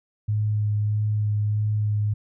sine tone with vibrato, 105.5 Hz, G#2, 28 cents sharp, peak -20 dBFS, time 0.28-2.14 s, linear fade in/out 10 ms, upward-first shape sine, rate 1.6 Hz, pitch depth 13 cents each way, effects none

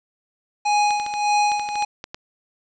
square tone with tremolo, 830.6 Hz, G#5, in tune, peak -16 dBFS, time 0.65-1.85 s, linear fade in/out 10 ms, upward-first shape sine, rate 1.7 Hz, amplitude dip 70%
clicks, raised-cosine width 0.2 ms, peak -15 dBFS, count 11, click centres 0.907 / 0.999 / 1.064 / 1.139 / 1.518 / 1.596 / 1.689 / 1.756 / 1.824 / 2.041 / 2.145 s
effects resampled to 16000 Hz + 8-bit

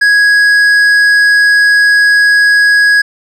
triangle tone with tanh clipping, 1661.2 Hz, G#6, in tune, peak -6 dBFS, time 0.01-3.02 s, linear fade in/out 10 ms, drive 12 dB, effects none

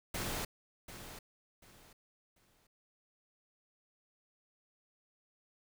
pink noise with echo, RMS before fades -38 dBFS, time 0.14-0.45 s, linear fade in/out 5 ms, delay 740 ms, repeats 3, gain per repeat -11 dB, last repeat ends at 2.67 s, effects none

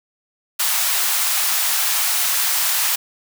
white high-pass noise, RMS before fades -19 dBFS, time 0.59-2.96 s, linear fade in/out 10 ms, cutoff 740 Hz, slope 24 dB/octave, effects none

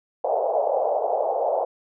pink band-pass noise, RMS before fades -23 dBFS, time 0.24-1.65 s, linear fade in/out 5 ms, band 500 to 790 Hz, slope 48 dB/octave, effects none

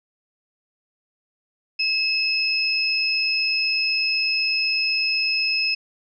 sine tone pair together, 2600 / 5136 Hz, E7 / E8, -24 / -46 cents, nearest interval octave, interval 1178 cents, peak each -22 dBFS, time 1.79-5.75 s, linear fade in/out 10 ms, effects none

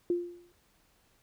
sine tone with exponential decay, 349.2 Hz, F4, in tune, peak -23 dBFS, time 0.1-0.52 s, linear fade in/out 2 ms, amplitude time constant 90 ms, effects pink hiss -68 dBFS RMS until 1.22 s

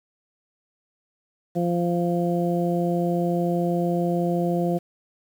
harmonic tone, 173.5 Hz, F3, 11 cents flat, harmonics 1 / 2 / 3 / 4, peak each -23 / -26 / -28 / -29 dBFS, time 1.55-4.79 s, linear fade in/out 20 ms, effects 8-bit

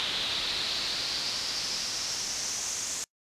brown noise with band-pass filter sweep, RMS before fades -32 dBFS, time 0-3.04 s, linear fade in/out 0 ms, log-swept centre 3600 to 6800 Hz, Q 4.2, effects noise-tail reverb RT60 0.1 s tail -26 dB re dry + resampled to 32000 Hz

